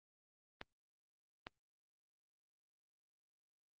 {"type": "clicks", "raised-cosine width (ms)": 0.3, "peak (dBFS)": -28, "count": 2, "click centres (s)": [0.614, 1.469], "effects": ["Opus 32 kbps"]}